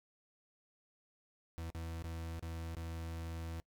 40% pulse tone with dropouts, 82.41 Hz, E2, in tune, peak -40 dBFS, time 1.58-3.6 s, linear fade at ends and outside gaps 0 ms, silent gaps 1.702-1.748 / 2.023-2.042 / 2.394-2.426 / 2.749-2.768 s, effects noise-tail reverb RT60 0.1 s tail -23 dB re dry

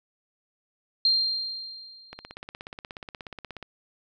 sine tone with exponential decay, 4186 Hz, C8, in tune, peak -17 dBFS, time 1.05-2.34 s, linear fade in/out 2 ms, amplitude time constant 280 ms
click train, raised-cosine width 0.3 ms, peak -22 dBFS, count 26, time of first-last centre 2.13-3.627 s, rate 16.7 Hz
effects none

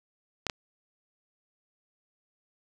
clicks, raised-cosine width 0.2 ms, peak -12 dBFS, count 2, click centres 0.467 / 0.498 s, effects none

